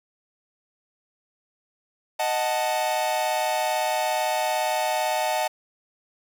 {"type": "chord", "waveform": "45% pulse", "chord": "D# diminished", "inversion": "none", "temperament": "equal", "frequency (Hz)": [622.3, 740, 880], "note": ["D#5", "F#5", "A5"], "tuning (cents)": [0, 0, 0], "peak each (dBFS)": -27, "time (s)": [2.19, 5.48], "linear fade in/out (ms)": 10, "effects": []}